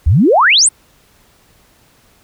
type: exponential sweep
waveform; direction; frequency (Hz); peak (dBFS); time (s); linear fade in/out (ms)
sine; up; 64.5 to 9780; -6; 0.06-0.69; 10
effects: pink hiss -51 dBFS RMS until 2.23 s